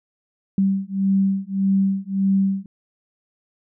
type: beating tone pair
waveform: sine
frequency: 193.5 / 195.2 Hz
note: G3 / G3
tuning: -22 / -7 cents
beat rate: 1.7 Hz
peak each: -20 dBFS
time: 0.58-2.66 s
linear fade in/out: 2 ms
effects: none